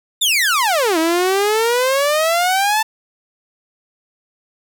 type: exponential two-way sweep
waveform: sawtooth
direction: down then up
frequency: 3729 to 316.7 to 890 Hz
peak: -10 dBFS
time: 0.21-2.83 s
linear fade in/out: 10 ms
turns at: 0.98 s
effects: none